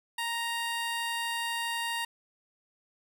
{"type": "tone", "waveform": "15% pulse", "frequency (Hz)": 932.3, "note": "A#5", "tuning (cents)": 0, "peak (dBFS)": -24, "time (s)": [0.18, 2.05], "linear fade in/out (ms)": 5, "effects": []}